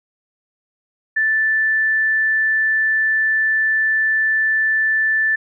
sine tone, 1760 Hz, A6, in tune, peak -14 dBFS, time 1.16-5.36 s, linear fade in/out 10 ms, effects none

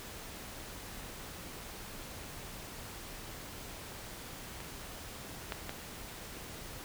clicks, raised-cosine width 0.3 ms, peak -28 / -19 / -22 dBFS, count 3, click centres 4.604 / 5.522 / 5.694 s, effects pink hiss -46 dBFS RMS until 6.84 s

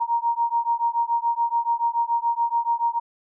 sine beating tone pair, 932.3 / 939.3 Hz, A#5 / A#5, 0 / +13 cents, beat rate 7 Hz, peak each -23 dBFS, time 0-3 s, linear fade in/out 20 ms, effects none

